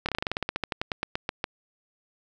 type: slowing click train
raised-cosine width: 0.3 ms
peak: -11 dBFS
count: 20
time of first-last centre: 0.06-1.441 s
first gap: 27 ms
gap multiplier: 1.1
effects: none